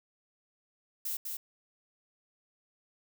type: noise with echo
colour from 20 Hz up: violet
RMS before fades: -35 dBFS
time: 1.05-1.17 s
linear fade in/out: 5 ms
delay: 200 ms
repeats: 1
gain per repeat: -3 dB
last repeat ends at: 1.37 s
effects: none